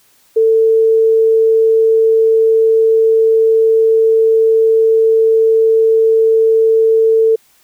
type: tone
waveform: sine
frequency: 446.5 Hz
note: A4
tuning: 25 cents sharp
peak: -7 dBFS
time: 0.36-7.36 s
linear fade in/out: 10 ms
effects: white hiss -52 dBFS RMS until 7.63 s